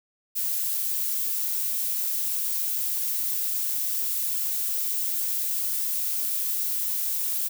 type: noise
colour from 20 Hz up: violet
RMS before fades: -27 dBFS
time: 0.35-7.49 s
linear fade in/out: 20 ms
effects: none